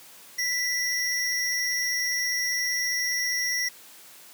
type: tone pair together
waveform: square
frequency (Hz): 1978 / 5595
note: B6 / F8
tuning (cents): +2 / +2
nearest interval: octave + tritone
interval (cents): 1800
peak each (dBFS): -28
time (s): 0.38-3.69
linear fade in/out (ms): 10
effects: white hiss -49 dBFS RMS until 4.33 s + high-pass 150 Hz 12 dB/octave